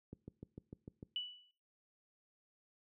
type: click train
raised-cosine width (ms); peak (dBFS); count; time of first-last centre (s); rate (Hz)
3; -34; 7; 0.13-1.028; 6.68
type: tone with exponential decay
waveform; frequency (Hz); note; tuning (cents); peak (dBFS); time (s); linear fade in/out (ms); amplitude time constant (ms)
sine; 2960; F#7; 0; -34; 1.16-1.51; 1; 76
effects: noise-tail reverb RT60 0.5 s tail -22 dB re dry + high-pass 80 Hz 12 dB/octave